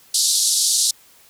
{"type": "band-pass noise", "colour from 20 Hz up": "pink", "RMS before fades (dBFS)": -18, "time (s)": [0.14, 0.91], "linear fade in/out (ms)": 5, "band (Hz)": [3900, 11000], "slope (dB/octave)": 48, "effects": ["white hiss -51 dBFS RMS until 1.29 s"]}